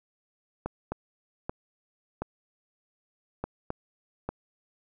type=clicks; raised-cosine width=1 ms; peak=-17 dBFS; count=7; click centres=0.66 / 0.92 / 1.495 / 2.22 / 3.44 / 3.704 / 4.29 s; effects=none